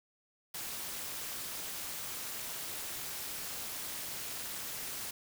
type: noise with amplitude modulation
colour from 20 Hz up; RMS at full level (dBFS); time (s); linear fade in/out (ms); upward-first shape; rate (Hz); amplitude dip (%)
white; -38; 0.54-5.11; 5; sine; 279; 60
effects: none